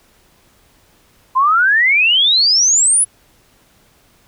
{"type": "exponential sweep", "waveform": "sine", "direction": "up", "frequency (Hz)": [1012, 10380], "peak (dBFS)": -9, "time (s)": [1.35, 3.05], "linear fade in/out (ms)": 20, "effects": ["pink hiss -53 dBFS RMS until 4.27 s"]}